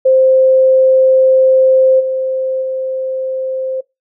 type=tone with level steps; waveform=sine; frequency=523.3 Hz; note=C5; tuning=in tune; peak=-6 / -14 / -16 dBFS; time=0.05-3.81 s; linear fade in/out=10 ms; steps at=1.99 / 2.61 s; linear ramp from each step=20 ms; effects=noise-tail reverb RT60 0.2 s tail -22 dB re dry